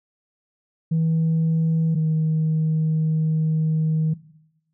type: tone pair in turn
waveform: sine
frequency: 161.9 / 157.65 Hz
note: E3 / D#3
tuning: -31 / +23 cents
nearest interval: unison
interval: 46 cents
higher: first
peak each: -16 dBFS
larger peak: neither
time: 0.91-1.95 / 1.95-4.14 s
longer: second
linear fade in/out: 10 ms
effects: noise-tail reverb RT60 0.8 s tail -18 dB re dry + tanh soft clip ceiling -15 dBFS